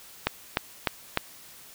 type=click train; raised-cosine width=0.3 ms; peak=-6 dBFS; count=4; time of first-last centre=0.27-1.174 s; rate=3.32 Hz; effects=white hiss -49 dBFS RMS until 1.74 s